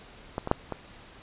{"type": "clicks", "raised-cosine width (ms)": 1, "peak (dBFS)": [-15, -17, -6, -17], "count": 4, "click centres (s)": [0.381, 0.474, 0.514, 0.723], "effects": ["pink hiss -50 dBFS RMS until 1.22 s", "resampled to 8000 Hz"]}